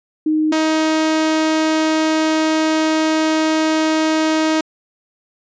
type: tone pair in turn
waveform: sine / sawtooth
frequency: 310 / 315.1 Hz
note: D#4 / D#4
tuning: -6 / +22 cents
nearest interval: unison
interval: 28 cents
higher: second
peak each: -13 / -10 dBFS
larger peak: second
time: 0.26-0.52 / 0.52-4.61 s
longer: second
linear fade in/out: 5 ms
effects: resampled to 16000 Hz